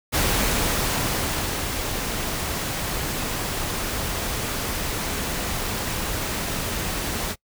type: noise with ADSR envelope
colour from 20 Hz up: pink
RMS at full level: -21 dBFS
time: 0.12-7.36 s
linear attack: 29 ms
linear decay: 1500 ms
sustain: -6 dB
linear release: 53 ms
effects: noise-tail reverb RT60 0.1 s tail -24 dB re dry